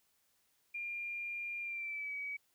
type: tone with pitch glide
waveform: sine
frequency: 2400 to 2272 Hz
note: D7 to C#7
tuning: +37 to +42 cents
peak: -38 dBFS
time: 0.74-2.37 s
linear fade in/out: 10 ms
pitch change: -95 cents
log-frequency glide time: 1.61-2.15 s
effects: white hiss -75 dBFS RMS until 2.54 s